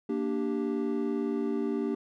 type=chord; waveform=triangle; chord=G minor; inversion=first; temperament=equal; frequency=233.1 / 293.7 / 392 Hz; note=Bb3 / D4 / G4; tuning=0 / 0 / 0 cents; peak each=-30 dBFS; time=0.09-1.95 s; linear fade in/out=5 ms; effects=none